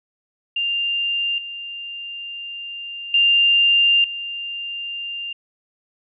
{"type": "tone with level steps", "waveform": "sine", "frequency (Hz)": 2794, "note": "F7", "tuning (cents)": 0, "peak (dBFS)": [-19, -29, -12, -26], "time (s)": [0.56, 5.33], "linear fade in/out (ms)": 5, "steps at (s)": [1.38, 3.14, 4.04], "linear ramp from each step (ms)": 2, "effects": []}